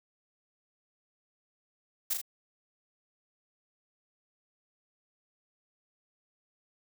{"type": "noise with echo", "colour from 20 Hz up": "blue", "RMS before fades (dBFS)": -29, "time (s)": [2.1, 2.14], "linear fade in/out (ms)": 10, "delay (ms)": 38, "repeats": 2, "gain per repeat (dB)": -4, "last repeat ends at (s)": 2.216, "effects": []}